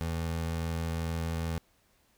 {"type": "tone", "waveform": "25% pulse", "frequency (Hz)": 82.41, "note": "E2", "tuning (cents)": 0, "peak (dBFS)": -27, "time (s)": [0.01, 1.58], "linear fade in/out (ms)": 0, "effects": ["pink hiss -68 dBFS RMS until 2.17 s"]}